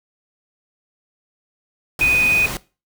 sine tone in noise, 2489 Hz, D#7, in tune, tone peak -13 dBFS, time 2.01-2.46 s, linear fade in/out 2 ms, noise pink, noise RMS -27 dBFS, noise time 1.99-2.57 s, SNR +11 dB, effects noise-tail reverb RT60 0.3 s tail -19 dB re dry

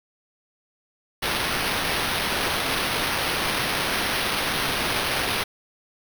blue noise with sample-and-hold, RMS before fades -25 dBFS, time 1.22-5.44 s, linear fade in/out 10 ms, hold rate 7350 Hz, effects none

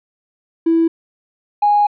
triangle tone pair in turn, 329.6 / 826.5 Hz, E4 / G#5, 0 / -9 cents, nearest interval octave + major third, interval 1591 cents, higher second, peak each -7 / -6 dBFS, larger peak second, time 0.66-0.88 / 1.62-1.87 s, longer second, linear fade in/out 10 ms, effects tanh soft clip ceiling -8 dBFS + resampled to 11025 Hz

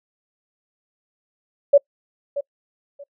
sine tone with echo, 567 Hz, C#5, 39 cents sharp, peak -7 dBFS, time 1.73-1.78 s, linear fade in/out 10 ms, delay 630 ms, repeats 2, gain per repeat -14 dB, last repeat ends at 3.04 s, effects noise-tail reverb RT60 0.1 s tail -25 dB re dry

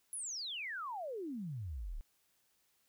sine exponential sweep, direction down, 11175 to 30.87 Hz, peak -39 dBFS, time 0.13-2.01 s, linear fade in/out 0 ms, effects white hiss -75 dBFS RMS until 2.88 s

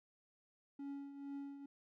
triangle tone with tremolo, 280 Hz, C#4, 18 cents sharp, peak -40 dBFS, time 0.79-1.66 s, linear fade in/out 5 ms, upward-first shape triangle, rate 2.2 Hz, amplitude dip 65%, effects none

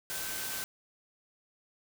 sine tone in noise, 1540 Hz, G6, 31 cents flat, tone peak -45 dBFS, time 0.1-0.64 s, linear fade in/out 0 ms, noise white, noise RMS -37 dBFS, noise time 0.1-0.64 s, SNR -11 dB, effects none

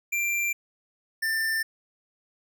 square tone pair in turn, 2365 / 1787 Hz, D7 / A6, +12 / +26 cents, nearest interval perfect fourth, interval 486 cents, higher first, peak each -25 dBFS, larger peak neither, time 0.12-0.53 / 1.22-1.63 s, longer neither, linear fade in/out 10 ms, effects none

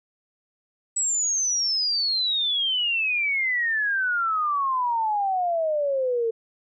sine exponential sweep, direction down, 7920 to 446.8 Hz, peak -21 dBFS, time 0.96-6.31 s, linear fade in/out 10 ms, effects none

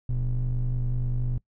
triangle ring-modulated tone, 73.42 Hz, D2, in tune, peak -18 dBFS, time 0.09-1.38 s, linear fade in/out 5 ms, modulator 48.2 Hz, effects noise-tail reverb RT60 0.1 s tail -22 dB re dry + tanh soft clip ceiling -14 dBFS

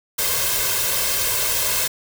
white noise with comb filter, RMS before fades -21 dBFS, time 0.18-1.88 s, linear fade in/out 10 ms, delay 1.9 ms, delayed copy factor +0.75, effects none

